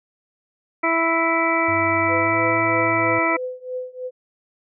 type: harmonic tone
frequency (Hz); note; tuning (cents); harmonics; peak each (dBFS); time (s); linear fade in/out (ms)
330; E4; +2; 1 / 2 / 3 / 4 / 6 / 7; -24 / -24 / -24 / -24 / -24 / -24; 0.83-3.37; 10
type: tone with pitch glide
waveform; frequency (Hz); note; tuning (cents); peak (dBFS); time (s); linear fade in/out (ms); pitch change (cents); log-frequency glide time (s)
sine; 98 to 110; G2 to A2; 0 to 0; -30; 1.68-3.19; 5; +200; 2.15-2.43
type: tone with tremolo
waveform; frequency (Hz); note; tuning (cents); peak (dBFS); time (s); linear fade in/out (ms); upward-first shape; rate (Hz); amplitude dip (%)
sine; 506; B4; +42; -23; 2.07-4.11; 50; triangle; 3.1; 95
effects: none